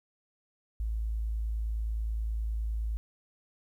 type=tone; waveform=sine; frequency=54.8 Hz; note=A1; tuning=6 cents flat; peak=-29 dBFS; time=0.8-2.97 s; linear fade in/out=0 ms; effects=11-bit